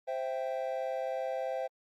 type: chord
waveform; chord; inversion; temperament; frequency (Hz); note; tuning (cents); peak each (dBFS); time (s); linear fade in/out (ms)
triangle; C major; none; equal with one note detuned; 523.3 / 661.2 / 784; C5 / E5 / G5; 0 / +5 / 0; -33 / -35 / -37; 0.07-1.68; 20
effects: Opus 48 kbps